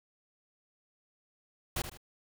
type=noise with echo; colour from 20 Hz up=pink; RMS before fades=-33 dBFS; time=1.76-1.82 s; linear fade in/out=5 ms; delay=77 ms; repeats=2; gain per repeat=-9 dB; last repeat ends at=1.974 s; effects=none